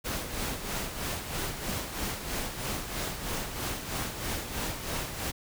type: noise with tremolo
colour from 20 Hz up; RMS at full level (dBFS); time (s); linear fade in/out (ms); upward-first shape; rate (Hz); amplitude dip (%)
pink; -32; 0.04-5.32; 20; sine; 3.1; 55
effects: none